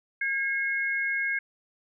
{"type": "tone pair together", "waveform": "sine", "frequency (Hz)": [1626.2, 2167], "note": ["G#6", "C#7"], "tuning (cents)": [-37, -40], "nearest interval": "perfect fourth", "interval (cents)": 497, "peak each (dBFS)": -28, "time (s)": [0.21, 1.39], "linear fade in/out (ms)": 5, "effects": []}